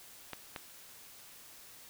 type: clicks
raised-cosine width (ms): 0.3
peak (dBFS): -23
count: 2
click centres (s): 0.333 / 0.562
effects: white hiss -54 dBFS RMS until 1.89 s